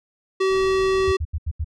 square tone, 381.8 Hz, G4, 46 cents flat, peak -18 dBFS, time 0.4-1.17 s, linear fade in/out 10 ms
brown noise, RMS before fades -37 dBFS, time 0.49-1.13 s, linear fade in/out 50 ms
sine tone bursts, 77.78 Hz, D#2, in tune, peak -21 dBFS, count 5, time 1.07-1.645 s, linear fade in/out 10 ms, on 51 ms, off 80 ms
effects low-pass 5000 Hz 12 dB/octave

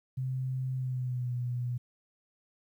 sine tone with pitch glide, 130 to 122.7 Hz, C3 to B2, -11 to -11 cents, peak -30 dBFS, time 0.17-1.78 s, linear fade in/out 10 ms, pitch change -100 cents, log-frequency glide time 0.75-1.33 s, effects 11-bit

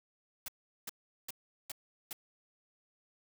white noise bursts, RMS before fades -41 dBFS, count 5, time 0.46-2.13 s, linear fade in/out 2 ms, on 22 ms, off 390 ms, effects none

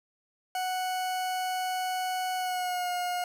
40% pulse tone with pitch glide, 740 to 716 Hz, F#5 to F5, 0 to +43 cents, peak -28 dBFS, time 0.55-3.24 s, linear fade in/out 2 ms, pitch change -57 cents, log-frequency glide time 2.36-2.9 s, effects 9-bit

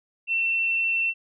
sine tone with frequency modulation, 2696 Hz, E7, 38 cents sharp, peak -21 dBFS, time 0.27-1.14 s, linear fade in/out 50 ms, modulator 23.7 Hz, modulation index 0.47, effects none

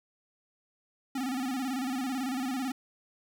square tone with vibrato, 260.2 Hz, C4, 9 cents flat, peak -31 dBFS, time 1.15-2.72 s, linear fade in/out 5 ms, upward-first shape square, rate 18 Hz, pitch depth 81 cents each way, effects none

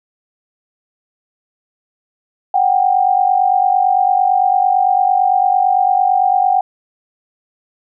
sine tone pair together, 739.1 / 788 Hz, F#5 / G5, -2 / +9 cents, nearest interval minor second, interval 111 cents, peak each -13 dBFS, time 2.54-6.61 s, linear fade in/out 5 ms, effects none

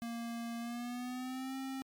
square tone with pitch glide, 233.1 to 266.2 Hz, A#3 to C4, 0 to +30 cents, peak -39 dBFS, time 0.02-1.82 s, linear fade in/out 0 ms, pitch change +230 cents, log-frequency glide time 0.59-1.56 s, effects MP3 96 kbps

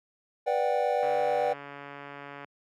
triangle chord, G major seventh, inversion first, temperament just, 490 / 588 / 735 / 784 Hz, B4 / D5 / F#5 / G5, -14 / +2 / -12 / 0 cents, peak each -27 / -27 / -29 / -28 dBFS, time 0.46-1.54 s, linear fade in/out 20 ms
click train, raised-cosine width 0.5 ms, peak -27 dBFS, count 202, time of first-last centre 1.03-2.445 s, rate 142 Hz
effects high-pass 150 Hz 12 dB/octave

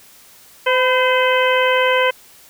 harmonic tone with a mistuned harmonic, 513 Hz, C5, 34 cents flat, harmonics 1 / 2 / 3 / 4 / 5 / 6, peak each -16 / -19 / -21 / -22 / -23 / -24 dBFS, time 0.66-2.11 s, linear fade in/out 10 ms, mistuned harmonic 2, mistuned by -38 cents, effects white hiss -46 dBFS RMS until 2.49 s

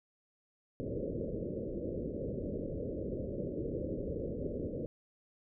white low-pass noise, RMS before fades -38 dBFS, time 0.8-4.86 s, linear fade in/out 0 ms, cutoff 570 Hz, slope 96 dB/octave, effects none

